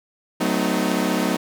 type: chord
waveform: sawtooth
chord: F# diminished seventh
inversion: none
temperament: equal with one note detuned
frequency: 185 / 220 / 254.9 / 311.1 Hz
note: F#3 / A3 / C4 / Eb4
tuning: 0 / 0 / -45 / 0 cents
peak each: -21 dBFS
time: 0.4-1.37 s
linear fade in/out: 10 ms
effects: none